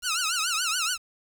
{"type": "tone with vibrato", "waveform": "10% pulse", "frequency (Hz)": 1373, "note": "F6", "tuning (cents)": -30, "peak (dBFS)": -16, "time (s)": [0.02, 0.98], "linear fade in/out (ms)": 50, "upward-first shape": "triangle", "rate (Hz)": 7, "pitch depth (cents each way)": 190, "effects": ["8-bit"]}